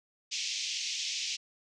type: band-pass noise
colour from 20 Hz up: white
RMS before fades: -35 dBFS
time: 0.31-1.37 s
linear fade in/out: 20 ms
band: 2300 to 6500 Hz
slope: 48 dB/octave
effects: none